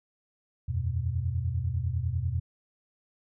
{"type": "chord", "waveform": "sine", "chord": "E suspended second", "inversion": "none", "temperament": "equal", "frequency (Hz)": [82.41, 92.5, 123.47], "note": ["E2", "F#2", "B2"], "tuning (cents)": [0, 0, 0], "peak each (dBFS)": -31, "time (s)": [0.68, 2.4], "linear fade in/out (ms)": 10, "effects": []}